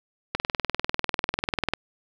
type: click train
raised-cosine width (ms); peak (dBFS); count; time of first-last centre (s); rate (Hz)
0.3; -7; 29; 0.35-1.736; 20.2
effects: none